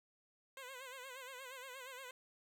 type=tone with vibrato; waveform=10% pulse; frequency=518 Hz; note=C5; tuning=17 cents flat; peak=-40 dBFS; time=0.57-2.11 s; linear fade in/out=2 ms; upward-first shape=sine; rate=8.5 Hz; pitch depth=90 cents each way; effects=none